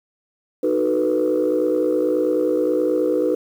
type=chord; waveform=sine; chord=B dominant seventh; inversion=first; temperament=just; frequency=308.7 / 370.4 / 444.5 / 493.9 Hz; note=D#4 / F#4 / A4 / B4; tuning=-14 / +2 / +18 / 0 cents; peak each=-21 / -22 / -24 / -19 dBFS; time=0.63-3.35 s; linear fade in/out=5 ms; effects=tanh soft clip ceiling -10 dBFS + 8-bit